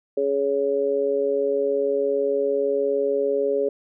harmonic tone, 139.8 Hz, C#3, 15 cents sharp, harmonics 2 / 3 / 4, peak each -32 / -21 / -24 dBFS, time 0.17-3.69 s, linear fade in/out 5 ms, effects none

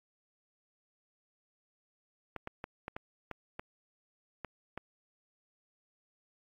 clicks, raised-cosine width 0.5 ms, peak -24 dBFS, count 9, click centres 2.363 / 2.474 / 2.641 / 2.881 / 2.965 / 3.313 / 3.595 / 4.447 / 4.776 s, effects AAC 64 kbps

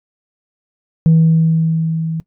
sine tone with level ramp, 161.9 Hz, E3, 31 cents flat, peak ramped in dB -4 to -18 dBFS, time 1.06-2.2 s, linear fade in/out 0 ms, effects noise-tail reverb RT60 0.1 s tail -19 dB re dry + tanh soft clip ceiling -4 dBFS

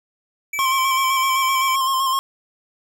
square tone, 2308 Hz, D7, 31 cents flat, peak -24 dBFS, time 0.53-1.76 s, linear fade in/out 5 ms
square tone with vibrato, 1063 Hz, C6, 27 cents sharp, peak -18 dBFS, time 0.59-2.19 s, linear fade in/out 0 ms, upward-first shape square, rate 7.8 Hz, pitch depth 30 cents each way
effects none

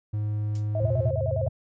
triangle tone with pitch glide, 105.5 to 119.11 Hz, G#2 to A#2, +28 to +38 cents, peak -23 dBFS, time 0.13-1.11 s, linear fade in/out 10 ms, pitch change +210 cents, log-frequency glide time 0.77-0.95 s
violet noise with exponential decay, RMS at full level -34 dBFS, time 0.55-0.68 s, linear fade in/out 2 ms, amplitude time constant 28 ms
sine tone with vibrato, 585 Hz, D5, 7 cents flat, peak -27 dBFS, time 0.75-1.48 s, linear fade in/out 2 ms, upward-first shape square, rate 9.8 Hz, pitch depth 160 cents each way
sine chord, E augmented, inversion none, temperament equal with one note detuned, 82.84 / 103.83 / 130.81 Hz, E2 / G#2 / B#2, +9 / 0 / 0 cents, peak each -31 / -28 / -30 dBFS, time 0.81-1.49 s, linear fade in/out 10 ms
effects resampled to 16000 Hz

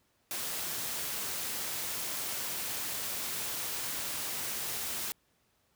white noise, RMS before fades -36 dBFS, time 0.31-5.12 s, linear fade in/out 0 ms, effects pink hiss -72 dBFS RMS until 5.75 s + high-pass 60 Hz 12 dB/octave

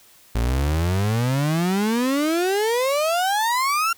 35% pulse exponential sweep, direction up, 55 to 1391 Hz, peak -17 dBFS, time 0.35-3.93 s, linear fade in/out 5 ms, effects white hiss -52 dBFS RMS until 3.97 s

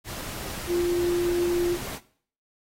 sine tone in noise, 349.2 Hz, F4, in tune, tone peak -21 dBFS, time 0.67-1.78 s, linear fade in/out 50 ms, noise pink, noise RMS -36 dBFS, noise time 0.04-2 s, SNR +12 dB, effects noise-tail reverb RT60 0.5 s tail -17 dB re dry + AAC 48 kbps

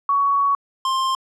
sine / square tone pair in turn, 1121 / 1054.7 Hz, C#6 / C6, +19 / +14 cents, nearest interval minor second, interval 105 cents, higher first, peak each -15 / -19 dBFS, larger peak first, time 0.09-0.55 / 0.85-1.15 s, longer first, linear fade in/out 2 ms, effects low-pass 7000 Hz 12 dB/octave

